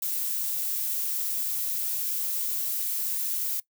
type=noise; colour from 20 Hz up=violet; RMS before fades=-29 dBFS; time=0.02-3.6 s; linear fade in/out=5 ms; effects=noise-tail reverb RT60 0.1 s tail -20 dB re dry